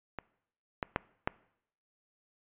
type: clicks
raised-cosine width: 0.5 ms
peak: -22 / -16 / -13 / -13 dBFS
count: 4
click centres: 0.187 / 0.828 / 0.961 / 1.275 s
effects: noise-tail reverb RT60 0.7 s tail -22 dB re dry + resampled to 8000 Hz